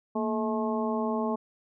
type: harmonic tone with a mistuned harmonic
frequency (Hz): 215.7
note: A3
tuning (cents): -34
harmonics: 1 / 2 / 3 / 4 / 5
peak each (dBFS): -29 / -32 / -34 / -35 / -36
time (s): 0.15-1.36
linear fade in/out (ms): 10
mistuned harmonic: 1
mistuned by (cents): +110
effects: none